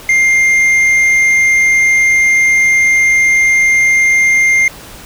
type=tone with tanh clipping; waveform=sine; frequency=2108 Hz; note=C7; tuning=12 cents sharp; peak=-8 dBFS; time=0.09-4.68 s; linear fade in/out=2 ms; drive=6 dB; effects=pink hiss -33 dBFS RMS until 5.05 s